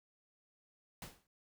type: noise with exponential decay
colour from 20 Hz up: pink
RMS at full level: -44 dBFS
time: 1.02-1.27 s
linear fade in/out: 2 ms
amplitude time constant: 53 ms
effects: noise-tail reverb RT60 0.1 s tail -25 dB re dry